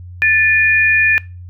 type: tone pair together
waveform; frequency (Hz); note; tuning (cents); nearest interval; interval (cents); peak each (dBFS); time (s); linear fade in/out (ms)
sine; 1760 / 2436; A6 / D#7; 0 / -37; tritone; 563; -12; 0.22-1.18; 0
effects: noise-tail reverb RT60 0.3 s tail -22 dB re dry + added 89 Hz sine -30 dBFS peak until 1.49 s